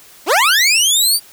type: linear sweep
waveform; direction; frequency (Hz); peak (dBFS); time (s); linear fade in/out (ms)
20% pulse; up; 261.6 to 4752; -5; 0.26-1.2; 50
effects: white hiss -43 dBFS RMS until 1.32 s